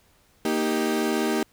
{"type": "chord", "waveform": "35% pulse", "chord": "Eb major", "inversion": "second", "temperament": "equal", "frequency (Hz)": [233.1, 311.1, 392], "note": ["Bb3", "Eb4", "G4"], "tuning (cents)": [0, 0, 0], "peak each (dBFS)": -25, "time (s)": [0.45, 1.43], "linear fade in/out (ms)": 2, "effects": ["pink hiss -61 dBFS RMS until 1.52 s"]}